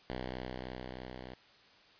5% pulse tone with level ramp, 63.2 Hz, B1, 41 cents sharp, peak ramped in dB -26 to -34 dBFS, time 0.1-1.34 s, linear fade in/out 0 ms, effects white hiss -61 dBFS RMS until 1.99 s + resampled to 11025 Hz

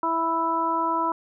harmonic tone, 329.4 Hz, E4, 1 cent flat, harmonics 1 / 2 / 3 / 4, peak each -30 / -32 / -23 / -29 dBFS, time 0.03-1.12 s, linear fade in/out 2 ms, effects none

